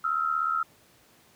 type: tone pair together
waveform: sine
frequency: 1288.4 / 1365 Hz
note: E6 / F6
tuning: -40 / -40 cents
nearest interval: minor second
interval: 100 cents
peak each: -27 dBFS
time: 0.04-0.63 s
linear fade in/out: 5 ms
effects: pink hiss -59 dBFS RMS until 1.35 s + high-pass 100 Hz 12 dB/octave